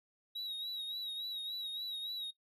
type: tone with vibrato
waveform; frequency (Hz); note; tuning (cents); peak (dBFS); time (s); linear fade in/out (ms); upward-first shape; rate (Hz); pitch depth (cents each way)
triangle; 3836; A#7; +49; -37; 0.35-2.31; 10; sine; 3.5; 53
effects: noise-tail reverb RT60 0.1 s tail -19 dB re dry